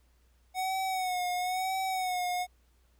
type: tone with vibrato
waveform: square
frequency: 740 Hz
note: F#5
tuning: in tune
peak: -30 dBFS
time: 0.54-2.47 s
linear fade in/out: 50 ms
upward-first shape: sine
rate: 1 Hz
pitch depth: 53 cents each way
effects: added 60 Hz sine -63 dBFS peak until 2.99 s + pink hiss -72 dBFS RMS until 2.99 s